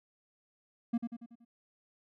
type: tone with echo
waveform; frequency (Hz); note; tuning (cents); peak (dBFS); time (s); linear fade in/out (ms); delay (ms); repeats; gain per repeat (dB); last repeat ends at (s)
triangle; 234.2; A#3; +8; -25; 0.93-0.98; 10; 94; 5; -6; 1.45
effects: none